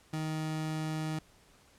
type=tone; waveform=30% pulse; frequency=156.5 Hz; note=D#3; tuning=10 cents sharp; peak=-30 dBFS; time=0.13-1.19 s; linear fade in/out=5 ms; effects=pink hiss -62 dBFS RMS until 1.78 s + low-pass 11000 Hz 12 dB/octave